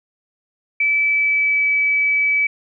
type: tone with pitch glide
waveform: sine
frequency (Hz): 2309 to 2293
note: D7 to D7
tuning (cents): -30 to -42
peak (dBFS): -14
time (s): 0.8-2.47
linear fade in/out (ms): 5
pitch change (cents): -12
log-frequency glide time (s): 1-1.68
effects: none